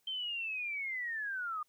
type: linear sweep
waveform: sine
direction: down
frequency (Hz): 3136 to 1200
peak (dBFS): -35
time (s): 0.07-1.63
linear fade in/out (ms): 5
effects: white hiss -75 dBFS RMS until 1.68 s